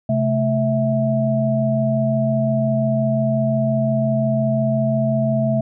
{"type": "tone cluster", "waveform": "sine", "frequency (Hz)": [132.2, 217.9, 653], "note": ["C3", "A3", "E5"], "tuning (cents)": [18, -17, -17], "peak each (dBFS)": -20, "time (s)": [0.09, 5.61], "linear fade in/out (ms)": 5, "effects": []}